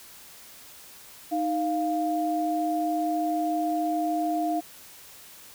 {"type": "tone pair together", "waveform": "sine", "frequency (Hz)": [311.1, 698.5], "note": ["D#4", "F5"], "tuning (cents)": [0, 0], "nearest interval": "octave + major second", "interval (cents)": 1400, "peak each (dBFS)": [-27, -26], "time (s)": [1.31, 4.61], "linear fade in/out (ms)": 20, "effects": ["white hiss -48 dBFS RMS until 5.54 s"]}